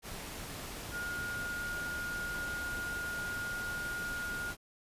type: tone in noise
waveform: sine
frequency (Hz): 1427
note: F6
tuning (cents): +37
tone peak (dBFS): -36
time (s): 0.91-4.54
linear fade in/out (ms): 50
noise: pink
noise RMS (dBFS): -43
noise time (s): 0.02-4.57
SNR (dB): +4
effects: resampled to 32000 Hz